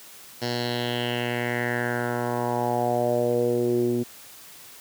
10% pulse tone with low-pass filter sweep, 120.7 Hz, B2, 39 cents flat, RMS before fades -25 dBFS, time 0.41-4.04 s, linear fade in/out 20 ms, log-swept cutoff 5000 to 300 Hz, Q 4.1, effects white hiss -46 dBFS RMS until 4.8 s + high-pass 80 Hz 12 dB/octave

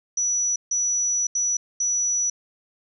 sine tone bursts at uneven times, 5900 Hz, F#8, 6 cents flat, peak -20 dBFS, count 4, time 0.17-0.56 / 0.71-1.27 / 1.35-1.57 / 1.8-2.3 s, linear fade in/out 5 ms, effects none

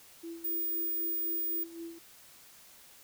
sine tone with tremolo, 334.4 Hz, E4, 25 cents sharp, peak -38 dBFS, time 0.23-1.99 s, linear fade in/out 10 ms, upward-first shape sine, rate 3.9 Hz, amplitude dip 65%
sine tone, 15000 Hz, A#9, 10 cents sharp, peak -29 dBFS, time 0.44-1.64 s, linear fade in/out 10 ms
effects tanh soft clip ceiling -26 dBFS + white hiss -56 dBFS RMS until 3.03 s

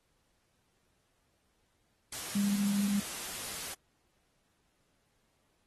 sine tone in noise, 201.6 Hz, G3, 49 cents sharp, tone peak -27 dBFS, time 2.35-3 s, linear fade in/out 5 ms, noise white, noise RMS -40 dBFS, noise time 2.12-3.74 s, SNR +10 dB, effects pink hiss -75 dBFS RMS until 5.66 s + AAC 32 kbps

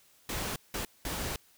pink noise bursts at uneven times, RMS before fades -35 dBFS, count 3, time 0.29-0.56 / 0.74-0.85 / 1.05-1.36 s, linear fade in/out 2 ms, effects white hiss -63 dBFS RMS until 1.57 s

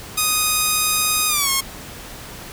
5% pulse tone with pitch glide, 1244.5 to 1083.4 Hz, D#6 to C#6, 0 to -40 cents, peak -5 dBFS, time 0.17-1.61 s, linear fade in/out 10 ms, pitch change -240 cents, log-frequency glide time 1.28-1.5 s, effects pink hiss -36 dBFS RMS until 2.52 s

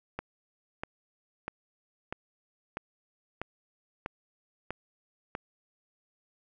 click train, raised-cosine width 0.5 ms, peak -19 dBFS, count 9, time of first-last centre 0.19-5.351 s, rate 1.55 Hz, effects none

